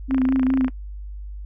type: tone with vibrato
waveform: sine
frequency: 261.6 Hz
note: C4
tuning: in tune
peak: -16 dBFS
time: 0.08-0.7 s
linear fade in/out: 50 ms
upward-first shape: sine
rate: 4.8 Hz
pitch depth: 30 cents each way
type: click train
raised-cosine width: 0.5 ms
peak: -16 dBFS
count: 17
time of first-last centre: 0.11-0.681 s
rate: 28 Hz
effects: noise-tail reverb RT60 0.1 s tail -22 dB re dry + added 50 Hz sine -31 dBFS peak until 1.45 s